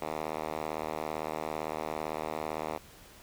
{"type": "tone with band-pass filter", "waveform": "5% pulse", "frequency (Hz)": 77.78, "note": "D#2", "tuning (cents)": 0, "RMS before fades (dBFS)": -36, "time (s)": [0.01, 2.78], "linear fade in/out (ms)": 10, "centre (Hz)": 810, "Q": 0.64, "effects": ["pink hiss -54 dBFS RMS until 3.22 s"]}